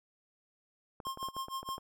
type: clicks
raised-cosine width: 1 ms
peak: -30 dBFS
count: 10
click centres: 1.002 / 1.069 / 1.174 / 1.229 / 1.286 / 1.366 / 1.484 / 1.63 / 1.689 / 1.781 s
type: tone with tremolo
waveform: square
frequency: 1065 Hz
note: C6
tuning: 30 cents sharp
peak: -35 dBFS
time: 1.05-1.79 s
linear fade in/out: 2 ms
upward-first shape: sine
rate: 6.4 Hz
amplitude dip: 95%
effects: none